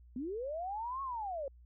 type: linear two-way sweep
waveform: sine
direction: up then down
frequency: 233.1 to 1108.7 to 524 Hz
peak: -36 dBFS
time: 0.16-1.48 s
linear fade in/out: 2 ms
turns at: 1.02 s
effects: added 60 Hz sine -55 dBFS peak until 1.65 s